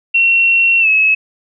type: tone with pitch glide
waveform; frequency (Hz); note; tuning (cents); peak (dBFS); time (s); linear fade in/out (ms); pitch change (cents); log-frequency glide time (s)
sine; 2725 to 2579; F7 to E7; -43 to -39; -8; 0.14-1.15; 10; -96; 0.8-0.88
effects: none